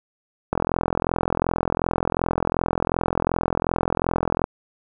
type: click train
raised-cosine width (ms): 1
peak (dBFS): -6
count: 168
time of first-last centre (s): 0.53-4.441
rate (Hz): 42.7
effects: none